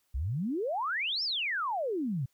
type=exponential two-way sweep; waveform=sine; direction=up then down; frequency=57.5 to 5500 to 118.7 Hz; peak=-29 dBFS; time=0.14-2.26 s; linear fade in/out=10 ms; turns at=1.23 s; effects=white hiss -74 dBFS RMS until 2.33 s